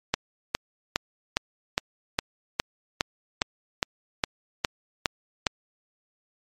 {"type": "click train", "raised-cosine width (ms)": 0.2, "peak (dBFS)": -4, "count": 14, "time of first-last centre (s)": [0.14, 5.468], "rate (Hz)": 2.44, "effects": ["MP3 64 kbps"]}